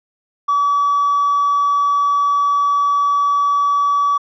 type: tone with hard clipping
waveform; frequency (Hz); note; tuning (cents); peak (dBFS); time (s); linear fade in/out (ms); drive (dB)
sine; 1144; D6; -46; -13; 0.48-4.18; 10; 1
effects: resampled to 16000 Hz